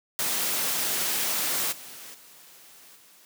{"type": "noise with level steps", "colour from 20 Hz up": "white", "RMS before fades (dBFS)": [-27, -43, -51, -55], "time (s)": [0.19, 3.25], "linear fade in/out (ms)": 0, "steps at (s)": [1.71, 2.13, 2.95], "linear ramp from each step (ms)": 20, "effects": ["high-pass 150 Hz 12 dB/octave"]}